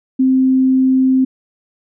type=tone; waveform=sine; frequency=261.2 Hz; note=C4; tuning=3 cents flat; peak=-9 dBFS; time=0.19-1.25 s; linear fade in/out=10 ms; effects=none